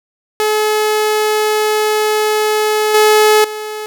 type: tone with level steps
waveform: sawtooth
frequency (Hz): 427.5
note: A4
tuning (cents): -50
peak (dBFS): -8 / -3 / -18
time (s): 0.4-3.86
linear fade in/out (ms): 0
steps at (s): 2.94 / 3.44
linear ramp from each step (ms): 5
effects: none